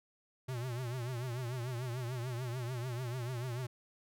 square tone with vibrato, 123.47 Hz, B2, in tune, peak -37 dBFS, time 0.48-3.67 s, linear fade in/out 10 ms, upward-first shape triangle, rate 6.8 Hz, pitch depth 130 cents each way, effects none

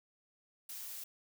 blue noise, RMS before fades -45 dBFS, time 0.69-1.04 s, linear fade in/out 5 ms, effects none

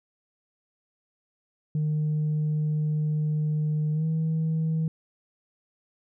sine tone with pitch glide, 152.5 to 159.8 Hz, D#3 to D#3, -34 to +47 cents, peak -21 dBFS, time 1.75-4.88 s, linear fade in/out 2 ms, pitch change +81 cents, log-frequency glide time 3.93-4.05 s, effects tanh soft clip ceiling -21 dBFS

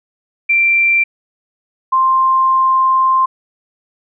sine tone pair in turn, 2357 / 1049.9 Hz, D7 / C6, +6 / +6 cents, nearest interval octave + major second, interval 1400 cents, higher first, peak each -9 dBFS, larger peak neither, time 0.49-1.04 / 1.92-3.26 s, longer second, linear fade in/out 10 ms, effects none

